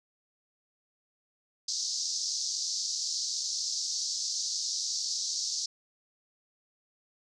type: band-pass noise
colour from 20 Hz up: white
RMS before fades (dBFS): -33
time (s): 1.68-5.66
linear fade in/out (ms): 5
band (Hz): 4400 to 6400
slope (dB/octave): 48
effects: none

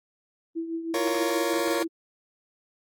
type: tone with tremolo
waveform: sine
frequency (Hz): 329.6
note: E4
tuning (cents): 0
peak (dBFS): -26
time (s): 0.55-1.88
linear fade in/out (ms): 20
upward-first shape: triangle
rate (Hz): 6.3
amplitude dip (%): 65
type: chord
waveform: sawtooth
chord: Bb minor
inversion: second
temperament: just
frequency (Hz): 349.6 / 466.2 / 559.4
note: F4 / Bb4 / Db5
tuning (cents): +2 / 0 / +16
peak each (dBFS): -25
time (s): 0.94-1.83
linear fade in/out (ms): 2
effects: AAC 64 kbps

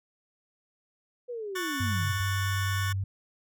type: linear sweep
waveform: sine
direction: down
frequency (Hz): 500 to 69.4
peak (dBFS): -33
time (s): 1.28-2.22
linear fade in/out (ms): 20
type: chord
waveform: sawtooth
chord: F# minor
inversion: second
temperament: just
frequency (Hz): 1110 / 1480 / 1776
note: C#6 / F#6 / A6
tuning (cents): +2 / 0 / +16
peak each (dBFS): -32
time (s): 1.55-2.93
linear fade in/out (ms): 10
type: tone with vibrato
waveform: sine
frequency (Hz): 97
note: G2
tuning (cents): -18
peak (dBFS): -27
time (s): 1.8-3.04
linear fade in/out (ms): 5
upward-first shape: sine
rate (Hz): 9.2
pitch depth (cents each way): 9
effects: none

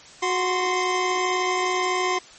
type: tone pair together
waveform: 25% pulse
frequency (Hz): 367.1 / 1042.8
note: F#4 / C6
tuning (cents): -14 / -6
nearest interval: octave + tritone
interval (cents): 1808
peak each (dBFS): -20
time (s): 0.22-2.19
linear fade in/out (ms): 10
effects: white hiss -46 dBFS RMS until 2.38 s + MP3 32 kbps

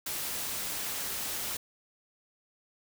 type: noise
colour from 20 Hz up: white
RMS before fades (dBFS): -35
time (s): 0.06-1.57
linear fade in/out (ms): 5
effects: none

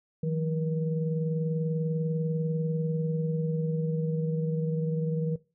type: tone cluster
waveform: sine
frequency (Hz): 159.8 / 180 / 477.7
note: D#3 / F#3 / A#4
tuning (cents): +47 / -47 / +42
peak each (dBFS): -27 / -36 / -34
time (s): 0.23-5.36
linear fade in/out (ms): 5
effects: noise-tail reverb RT60 0.3 s tail -19 dB re dry

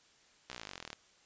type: slowing click train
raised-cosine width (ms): 0.2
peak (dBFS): -25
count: 22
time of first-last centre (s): 0.5-0.93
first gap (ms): 15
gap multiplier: 1.03
effects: white hiss -65 dBFS RMS until 1.25 s + resampled to 16000 Hz

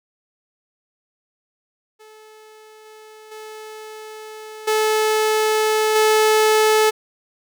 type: tone with level steps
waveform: sawtooth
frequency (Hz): 433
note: A4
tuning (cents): -28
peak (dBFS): -39 / -37 / -30 / -12 / -9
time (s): 1.99-6.91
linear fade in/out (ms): 20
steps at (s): 2.85 / 3.31 / 4.67 / 5.95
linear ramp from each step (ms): 10
effects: none

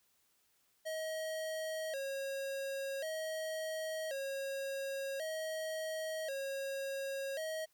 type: tone with vibrato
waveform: square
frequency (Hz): 588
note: D5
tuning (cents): +2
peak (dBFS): -38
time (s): 0.85-7.66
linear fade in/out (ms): 20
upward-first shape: square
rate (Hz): 0.46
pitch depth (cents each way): 130
effects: white hiss -74 dBFS RMS until 7.73 s

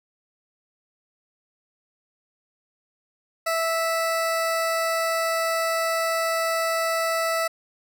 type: tone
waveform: 20% pulse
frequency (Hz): 657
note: E5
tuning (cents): -6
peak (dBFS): -17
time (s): 3.46-7.48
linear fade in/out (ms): 10
effects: none

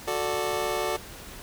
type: chord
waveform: 25% pulse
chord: D major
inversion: first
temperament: just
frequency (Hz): 367.1 / 440.5 / 587.3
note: F#4 / A4 / D5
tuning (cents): -14 / +2 / 0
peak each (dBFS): -27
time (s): 0.07-0.97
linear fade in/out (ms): 10
effects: pink hiss -43 dBFS RMS until 1.42 s

